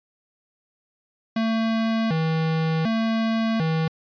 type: tone with vibrato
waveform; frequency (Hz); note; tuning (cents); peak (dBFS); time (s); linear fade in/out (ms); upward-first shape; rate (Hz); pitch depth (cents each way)
square; 189.9; F#3; +45; -21; 1.36-3.88; 5; square; 0.67; 290
effects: resampled to 11025 Hz